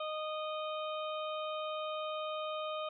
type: harmonic tone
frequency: 618 Hz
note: D#5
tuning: 12 cents flat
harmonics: 1 / 2 / 4 / 5 / 6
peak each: -38 / -40 / -49 / -48 / -50 dBFS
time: 0-2.89 s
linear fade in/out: 5 ms
effects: none